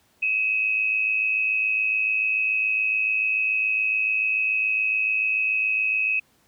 sine tone pair together, 2540 / 2647 Hz, D#7 / E7, +35 / +7 cents, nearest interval minor second, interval 72 cents, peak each -21 / -27 dBFS, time 0.22-6.2 s, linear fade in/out 10 ms, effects pink hiss -62 dBFS RMS until 6.47 s + high-pass 80 Hz 12 dB/octave

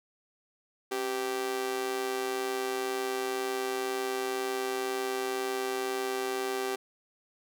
sawtooth tone with amplitude modulation, 390 Hz, G4, 9 cents flat, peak -23 dBFS, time 0.91-6.76 s, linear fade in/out 10 ms, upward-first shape sine, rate 122 Hz, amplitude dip 70%, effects none

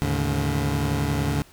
25% pulse tone cluster, 76.8 / 106.8 / 142.5 Hz, D#2 / G#2 / C#3, -22 / +49 / +48 cents, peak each -23 / -25 / -21 dBFS, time 0.02-1.42 s, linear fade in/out 0 ms, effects pink hiss -52 dBFS RMS until 1.52 s

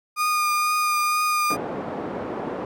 35% pulse tone with vibrato, 1220 Hz, D#6, 34 cents flat, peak -18 dBFS, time 0.16-1.57 s, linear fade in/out 50 ms, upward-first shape triangle, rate 2.1 Hz, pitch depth 17 cents each way
pink band-pass noise, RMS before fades -30 dBFS, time 1.5-2.65 s, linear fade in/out 2 ms, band 240 to 840 Hz, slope 12 dB/octave
effects none

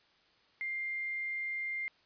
sine tone with quantisation, 2100 Hz, C7, 6 cents sharp, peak -34 dBFS, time 0.61-1.88 s, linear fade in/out 0 ms, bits 10, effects white hiss -67 dBFS RMS until 2.05 s + resampled to 11025 Hz

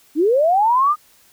sine linear sweep, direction up, 279.3 to 1244.5 Hz, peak -12 dBFS, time 0.15-0.96 s, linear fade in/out 50 ms, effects white hiss -53 dBFS RMS until 1.32 s

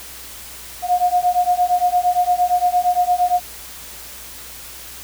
sine beating tone pair, 713 / 721.7 Hz, F5 / F#5, +36 / -43 cents, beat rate 8.7 Hz, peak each -17 dBFS, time 0.82-3.41 s, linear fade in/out 50 ms, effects added 60 Hz sine -46 dBFS peak until 5.03 s + white hiss -36 dBFS RMS until 5.03 s

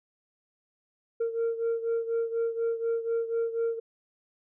sine beating tone pair, 459.3 / 463.4 Hz, A#4 / A#4, -26 / -10 cents, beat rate 4.1 Hz, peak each -26 / -30 dBFS, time 1.2-3.8 s, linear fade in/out 10 ms, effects tanh soft clip ceiling -23 dBFS

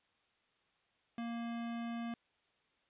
square tone, 233.4 Hz, A#3, 2 cents sharp, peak -39 dBFS, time 1.18-2.14 s, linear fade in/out 2 ms, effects white hiss -75 dBFS RMS until 2.89 s + resampled to 8000 Hz

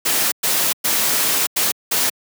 white noise bursts at uneven times, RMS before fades -18 dBFS, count 5, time 0.05-0.32 / 0.43-0.73 / 0.84-1.47 / 1.56-1.72 / 1.91-2.1 s, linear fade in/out 10 ms, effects high-pass 150 Hz 12 dB/octave

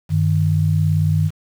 sine tone pair together, 96.73 / 154.7 Hz, G2 / D#3, -23 / -10 cents, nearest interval minor sixth, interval 813 cents, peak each -17 / -16 dBFS, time 0.09-1.31 s, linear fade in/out 50 ms, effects 7-bit

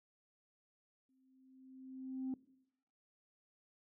sine tone with exponential growth, 261.6 Hz, C4, in tune, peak -34 dBFS, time 1.09-2.34 s, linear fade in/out 2 ms, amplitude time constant 270 ms, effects noise-tail reverb RT60 0.8 s tail -20 dB re dry + tanh soft clip ceiling -34 dBFS

